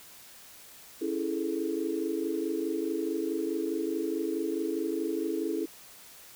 sine chord, A major seventh, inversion first, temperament equal, 277.2 / 329.6 / 415.3 / 440 Hz, C#4 / E4 / G#4 / A4, 0 / 0 / 0 / 0 cents, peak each -36 / -31 / -35 / -36 dBFS, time 1.01-5.66 s, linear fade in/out 10 ms, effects white hiss -51 dBFS RMS until 6.35 s

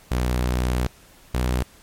sawtooth tone pair in turn, 61.74 / 62.21 Hz, B1 / B1, 0 / +13 cents, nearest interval unison, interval 13 cents, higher second, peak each -16 dBFS, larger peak neither, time 0.11-0.87 / 1.34-1.63 s, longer first, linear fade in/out 5 ms, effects pink hiss -51 dBFS RMS until 1.82 s + MP3 64 kbps

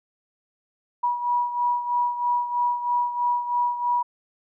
sine beating tone pair, 968 / 971.1 Hz, B5 / B5, -35 / -29 cents, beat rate 3.1 Hz, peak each -22 / -28 dBFS, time 1.03-4.03 s, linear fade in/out 10 ms, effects none

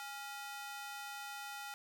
sawtooth ring-modulated tone, 1108.7 Hz, C#6, in tune, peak -37 dBFS, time 0-1.74 s, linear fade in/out 0 ms, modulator 286 Hz, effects none

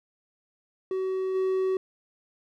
triangle tone with level steps, 377.5 Hz, F#4, 35 cents sharp, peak -24 / -21 dBFS, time 0.91-1.77 s, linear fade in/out 2 ms, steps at 1.34 s, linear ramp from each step 20 ms, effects none

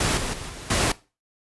pink noise with level steps, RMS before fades -22 / -28 / -35 / -38 / -21 dBFS, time 0-0.92 s, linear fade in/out 5 ms, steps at 0.17 / 0.33 / 0.49 / 0.7 s, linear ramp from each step 5 ms, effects noise-tail reverb RT60 0.3 s tail -19 dB re dry + resampled to 24000 Hz

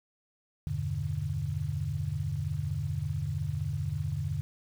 sine chord, E minor seventh, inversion none, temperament equal, 82.41 / 98 / 123.47 / 146.83 Hz, E2 / G2 / B2 / D3, 0 / 0 / 0 / 0 cents, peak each -37 / -35 / -37 / -33 dBFS, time 0.67-4.41 s, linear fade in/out 0 ms, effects 9-bit

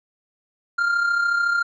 triangle tone with amplitude modulation, 1396.9 Hz, F6, in tune, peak -14 dBFS, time 0.78-1.63 s, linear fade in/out 10 ms, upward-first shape sine, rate 33.8 Hz, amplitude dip 50%, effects resampled to 16000 Hz

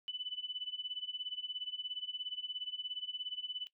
sine tone with tremolo, 2993 Hz, F#7, 19 cents sharp, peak -35 dBFS, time 0.08-3.67 s, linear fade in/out 0 ms, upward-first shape sine, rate 17 Hz, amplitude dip 90%, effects noise-tail reverb RT60 0.1 s tail -19 dB re dry

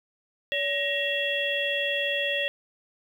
sine tone cluster, 568 / 1884 / 2719 / 3334 Hz, C#5 / A#6 / F7 / G#7, +42 / +18 / -47 / +6 cents, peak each -30 dBFS, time 0.52-2.48 s, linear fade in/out 0 ms, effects 9-bit

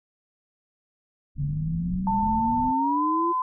pink low-pass noise, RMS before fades -34 dBFS, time 1.35-2.73 s, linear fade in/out 50 ms, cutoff 260 Hz, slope 96 dB/octave
sine exponential sweep, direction up, 138.5 to 349.2 Hz, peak -25 dBFS, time 1.38-3.33 s, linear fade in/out 20 ms
sine tone with pitch glide, 892 to 1018.7 Hz, A5 to C6, +23 to -47 cents, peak -22 dBFS, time 2.07-3.42 s, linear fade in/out 2 ms, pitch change +230 cents, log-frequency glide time 2.74-3.03 s
effects none

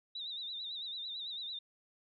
sine tone with vibrato, 3770 Hz, A#7, 19 cents sharp, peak -39 dBFS, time 0.15-1.59 s, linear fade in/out 5 ms, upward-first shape sine, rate 9 Hz, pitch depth 91 cents each way, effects none

